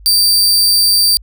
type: tone with amplitude modulation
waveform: sawtooth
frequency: 4676 Hz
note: D8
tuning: 8 cents flat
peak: -4 dBFS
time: 0.06-1.17 s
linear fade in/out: 0 ms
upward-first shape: sine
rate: 206 Hz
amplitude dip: 35%
effects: added 50 Hz sine -35 dBFS peak until 1.22 s